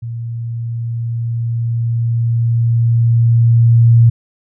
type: tone with level ramp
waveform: sine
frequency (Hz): 116.54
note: A#2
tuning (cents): 0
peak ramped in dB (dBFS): -21 to -4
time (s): 0.02-4.1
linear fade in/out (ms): 10
effects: none